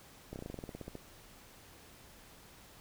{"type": "slowing click train", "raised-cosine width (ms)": 2, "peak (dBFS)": -29, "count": 14, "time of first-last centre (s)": [0.33, 0.953], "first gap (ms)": 29, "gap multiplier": 1.08, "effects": ["pink hiss -57 dBFS RMS until 2.8 s"]}